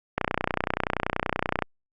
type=click train; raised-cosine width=0.5 ms; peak=-8 dBFS; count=45; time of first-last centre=0.18-1.623 s; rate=30.5 Hz; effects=Opus 48 kbps

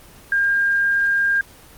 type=tone; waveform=sine; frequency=1607 Hz; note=G6; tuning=43 cents sharp; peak=-15 dBFS; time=0.32-1.41 s; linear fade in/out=2 ms; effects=pink hiss -45 dBFS RMS until 1.77 s + Opus 24 kbps

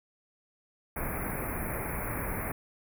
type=band-stop noise; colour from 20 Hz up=pink; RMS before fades=-34 dBFS; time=0.96-2.52 s; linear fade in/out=5 ms; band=2400 to 10000 Hz; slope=96 dB/octave; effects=none

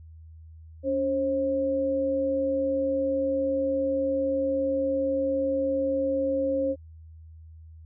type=tone pair together; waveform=sine; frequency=283.6 / 535.4 Hz; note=C#4 / C5; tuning=+40 / +40 cents; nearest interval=major seventh; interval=1100 cents; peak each=-29 / -24 dBFS; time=0.83-6.76 s; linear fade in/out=50 ms; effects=added 80 Hz sine -44 dBFS peak until 7.85 s

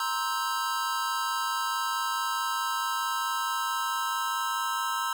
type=chord; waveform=square; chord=C dominant seventh; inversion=third; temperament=just; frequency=941.9 / 1046.5 / 1308.1 / 1569.8 Hz; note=Bb5 / C6 / E6 / G6; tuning=+18 / 0 / -14 / +2 cents; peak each=-34 / -34 / -32 / -37 dBFS; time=0-5.13 s; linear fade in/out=2 ms; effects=none

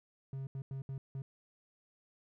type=tone bursts at uneven times; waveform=triangle; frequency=134.8 Hz; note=C#3; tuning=48 cents flat; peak=-36 dBFS; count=5; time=0.33-0.47 / 0.55-0.62 / 0.71-0.82 / 0.89-0.98 / 1.15-1.22 s; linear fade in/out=2 ms; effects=none

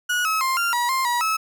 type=tone with pitch steps; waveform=35% pulse; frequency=1458 / 1287 / 1053 / 1389 / 963 / 1053 / 963 / 1297 Hz; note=F#6 / E6 / C6 / F6 / B5 / C6 / B5 / E6; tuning=-26 / -42 / +11 / -10 / -44 / +11 / -44 / -28 cents; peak=-18 dBFS; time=0.09-1.37 s; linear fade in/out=10 ms; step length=160 ms; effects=none

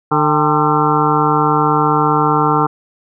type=harmonic tone with a mistuned harmonic; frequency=150 Hz; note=D3; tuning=37 cents sharp; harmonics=1 / 2 / 3 / 5 / 6 / 7 / 8 / 9; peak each=-19 / -19 / -19 / -19 / -19 / -19 / -19 / -19 dBFS; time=0.11-2.67 s; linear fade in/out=10 ms; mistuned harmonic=5; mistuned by=+78 cents; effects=none

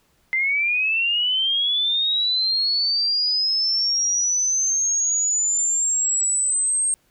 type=linear sweep; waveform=sine; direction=up; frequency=2057 to 8500 Hz; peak=-18 dBFS; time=0.33-6.94 s; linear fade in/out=0 ms; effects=pink hiss -63 dBFS RMS until 7.1 s

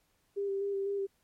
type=tone with vibrato; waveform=sine; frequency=396.4 Hz; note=G4; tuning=19 cents sharp; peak=-30 dBFS; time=0.36-1.07 s; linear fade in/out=20 ms; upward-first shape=square; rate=4 Hz; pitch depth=17 cents each way; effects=pink hiss -73 dBFS RMS until 1.23 s + MP3 64 kbps

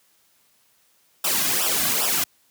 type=noise with flanger; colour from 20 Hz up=white; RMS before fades=-22 dBFS; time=1.24-2.24 s; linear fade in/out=5 ms; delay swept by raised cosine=0.46 to 2.26 ms; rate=2.5 Hz; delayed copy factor=-1; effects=white hiss -62 dBFS RMS until 2.5 s + high-pass 80 Hz 12 dB/octave

